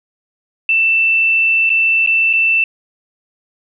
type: tone with dropouts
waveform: sine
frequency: 2666 Hz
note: E7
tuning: 19 cents sharp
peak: -10 dBFS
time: 0.69-2.64 s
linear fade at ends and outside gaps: 2 ms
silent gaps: 1.694-1.701 / 2.063-2.073 / 2.33-2.335 s
effects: none